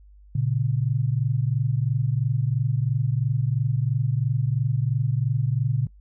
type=tone pair together; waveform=sine; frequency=116.54 / 139.51 Hz; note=A#2 / C#3; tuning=0 / +11 cents; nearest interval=minor third; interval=311 cents; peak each=-23 dBFS; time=0.35-5.87 s; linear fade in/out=5 ms; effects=noise-tail reverb RT60 0.1 s tail -23 dB re dry + added 50 Hz sine -47 dBFS peak until 6 s